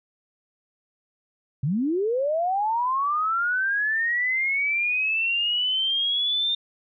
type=linear sweep; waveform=sine; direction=up; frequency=123.47 to 3632 Hz; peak=-21 dBFS; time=1.63-6.55 s; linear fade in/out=5 ms; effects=none